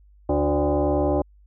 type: tone with frequency modulation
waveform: sine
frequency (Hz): 145.8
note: D3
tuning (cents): -12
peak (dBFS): -18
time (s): 0.29-1.22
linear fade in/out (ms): 5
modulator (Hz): 220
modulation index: 2.8
effects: added 50 Hz sine -50 dBFS peak until 1.46 s